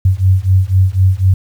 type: beating tone pair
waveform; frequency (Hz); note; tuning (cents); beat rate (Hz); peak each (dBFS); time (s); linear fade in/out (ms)
sine; 92.3 / 96.3; F#2 / G2; -4 / -30; 4; -11; 0.05-1.34; 5
effects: 7-bit